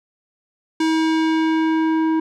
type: tone with low-pass filter sweep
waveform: square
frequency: 320 Hz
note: D#4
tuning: 49 cents sharp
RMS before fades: -18 dBFS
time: 0.8-2.2 s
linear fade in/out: 5 ms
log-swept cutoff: 6800 to 1100 Hz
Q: 0.75
effects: none